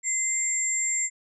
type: tone pair together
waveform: sine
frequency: 2071 / 7380 Hz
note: C7 / A#8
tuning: -18 / -18 cents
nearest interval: octave + minor seventh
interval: 2200 cents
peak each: -31 / -24 dBFS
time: 0.03-1.1 s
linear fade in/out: 50 ms
effects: none